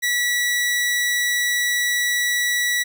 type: tone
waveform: sawtooth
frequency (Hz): 1945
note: B6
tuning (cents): -27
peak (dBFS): -15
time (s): 0.02-2.84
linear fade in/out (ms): 20
effects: none

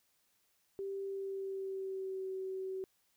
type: tone with pitch glide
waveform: sine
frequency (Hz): 392 to 379.3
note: G4 to F#4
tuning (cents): 0 to +43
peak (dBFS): -37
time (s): 0.79-2.84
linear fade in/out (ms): 0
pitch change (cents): -57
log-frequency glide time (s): 1.04-2.28
effects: white hiss -75 dBFS RMS until 3.16 s

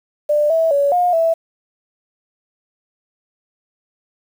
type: tone with pitch steps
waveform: sine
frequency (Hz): 594 / 652 / 566 / 713 / 658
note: D5 / E5 / C#5 / F5 / E5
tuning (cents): +20 / -19 / +36 / +36 / -3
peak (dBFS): -12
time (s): 0.29-1.34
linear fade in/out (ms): 10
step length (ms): 210
effects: 7-bit

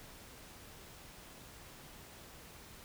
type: silence
effects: pink hiss -54 dBFS RMS until 2.84 s

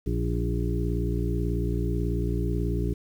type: harmonic tone with a mistuned harmonic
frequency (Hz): 58.27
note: A#1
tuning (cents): 0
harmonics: 1 / 2 / 3 / 5 / 6 / 7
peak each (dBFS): -27 / -30 / -32 / -34 / -35 / -35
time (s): 0.06-2.94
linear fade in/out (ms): 10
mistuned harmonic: 7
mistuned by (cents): +15
effects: 9-bit

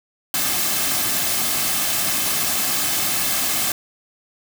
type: noise with comb filter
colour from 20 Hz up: white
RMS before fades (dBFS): -21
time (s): 0.34-3.72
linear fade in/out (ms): 2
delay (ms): 2.1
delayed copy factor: -0.5
effects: none

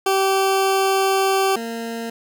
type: tone pair in turn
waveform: 20% pulse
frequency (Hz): 386.6 / 229.9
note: G4 / A#3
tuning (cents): -24 / -24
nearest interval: major sixth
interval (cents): 900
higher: first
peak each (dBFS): -11 / -21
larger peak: first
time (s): 0.06-1.56 / 1.56-2.1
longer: first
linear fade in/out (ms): 5
effects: none

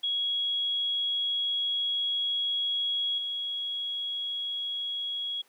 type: tone with level steps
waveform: sine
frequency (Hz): 3322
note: G#7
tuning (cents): 0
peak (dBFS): -26 / -30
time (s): 0.03-5.42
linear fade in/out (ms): 10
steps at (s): 3.18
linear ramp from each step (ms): 2
effects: pink hiss -63 dBFS RMS until 5.48 s + high-pass 400 Hz 12 dB/octave

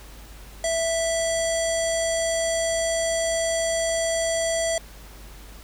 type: tone with low-pass filter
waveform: square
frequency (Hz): 659.3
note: E5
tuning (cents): 0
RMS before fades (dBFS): -24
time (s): 0.64-4.78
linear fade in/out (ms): 2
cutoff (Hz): 7900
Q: 6.3
effects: added 50 Hz sine -42 dBFS peak until 5.63 s + pink hiss -47 dBFS RMS until 5.63 s

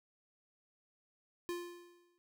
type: tone with exponential decay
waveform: square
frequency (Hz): 349.2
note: F4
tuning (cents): 0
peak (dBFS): -36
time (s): 1.49-2.18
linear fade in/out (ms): 0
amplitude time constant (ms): 150
effects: none

